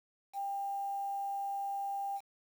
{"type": "tone with quantisation", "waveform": "sine", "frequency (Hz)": 795, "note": "G5", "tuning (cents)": 24, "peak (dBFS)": -34, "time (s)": [0.33, 2.21], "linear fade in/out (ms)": 50, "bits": 9, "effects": []}